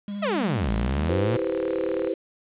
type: tone with vibrato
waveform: triangle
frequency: 202.7 Hz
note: G#3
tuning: 42 cents flat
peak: -27 dBFS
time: 0.08-1.09 s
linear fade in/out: 2 ms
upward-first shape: sine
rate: 14 Hz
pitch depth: 20 cents each way
type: exponential two-way sweep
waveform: sawtooth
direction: down then up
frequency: 682 to 51.91 to 122.1 Hz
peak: -19 dBFS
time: 0.22-1.37 s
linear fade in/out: 10 ms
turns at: 0.72 s
type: chord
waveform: sine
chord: C major seventh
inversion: first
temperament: equal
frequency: 329.6 / 392 / 493.9 / 523.3 Hz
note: E4 / G4 / B4 / C5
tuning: 0 / 0 / 0 / 0 cents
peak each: -29 dBFS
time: 1.09-2.14 s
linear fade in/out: 5 ms
type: click train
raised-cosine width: 0.5 ms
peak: -21 dBFS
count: 29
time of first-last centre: 1.34-2.073 s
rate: 38.2 Hz
effects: resampled to 8000 Hz + 8-bit